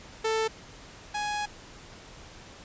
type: tone pair in turn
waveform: sawtooth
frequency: 442.7 / 833.5 Hz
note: A4 / G#5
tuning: +11 / +6 cents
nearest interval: major seventh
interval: 1095 cents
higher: second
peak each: -21 / -25 dBFS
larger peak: first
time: 0.24-0.48 / 1.14-1.46 s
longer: second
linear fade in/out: 10 ms
effects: pink hiss -48 dBFS RMS until 2.64 s + resampled to 16000 Hz